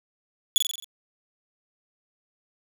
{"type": "tone with echo", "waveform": "sawtooth", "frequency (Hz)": 3412, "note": "G#7", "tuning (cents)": 46, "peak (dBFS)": -13, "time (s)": [0.56, 0.58], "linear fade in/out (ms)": 0, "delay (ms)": 44, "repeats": 6, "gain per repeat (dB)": -4, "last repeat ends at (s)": 0.844, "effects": []}